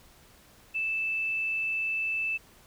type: tone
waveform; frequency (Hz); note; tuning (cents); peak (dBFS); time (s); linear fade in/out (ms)
sine; 2637; E7; 0; -27; 0.74-2.38; 20
effects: pink hiss -57 dBFS RMS until 2.66 s